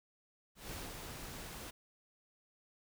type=noise with ADSR envelope; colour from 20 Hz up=pink; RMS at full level=-44 dBFS; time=0.55-1.71 s; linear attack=170 ms; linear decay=200 ms; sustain=-3 dB; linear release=11 ms; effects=none